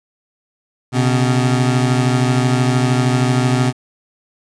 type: beating tone pair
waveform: 25% pulse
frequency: 125.2 / 138.2 Hz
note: B2 / C#3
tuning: +24 / -5 cents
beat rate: 13 Hz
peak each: -10 / -16 dBFS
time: 0.92-3.73 s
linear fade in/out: 50 ms
effects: resampled to 22050 Hz + 8-bit